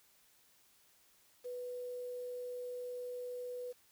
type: tone with quantisation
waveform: sine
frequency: 493.9 Hz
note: B4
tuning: in tune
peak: -40 dBFS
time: 1.44-3.73 s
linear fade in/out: 20 ms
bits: 10
effects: white hiss -68 dBFS RMS until 3.91 s